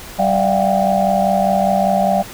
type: tone cluster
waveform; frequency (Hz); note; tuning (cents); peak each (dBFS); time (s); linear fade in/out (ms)
sine; 193.3 / 589 / 680 / 725 / 790; G3 / D5 / F5 / F#5 / G5; -24 / +5 / -46 / -35 / +13; -19; 0.18-2.23; 20
effects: pink hiss -34 dBFS RMS until 2.33 s